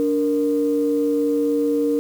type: tone pair together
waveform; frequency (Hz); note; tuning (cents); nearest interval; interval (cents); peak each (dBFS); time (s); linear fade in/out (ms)
sine; 290.6 / 465.6; D4 / A#4; -18 / -2; minor sixth; 816; -19; 0-1.99; 0
effects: tanh soft clip ceiling -9 dBFS + 7-bit